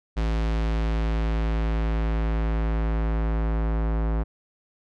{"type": "tone with low-pass filter sweep", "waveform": "square", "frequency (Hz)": 55, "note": "A1", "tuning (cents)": 0, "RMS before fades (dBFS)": -24, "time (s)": [0.16, 4.24], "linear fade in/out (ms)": 20, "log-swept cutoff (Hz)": [4600, 1300], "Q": 0.8, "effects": []}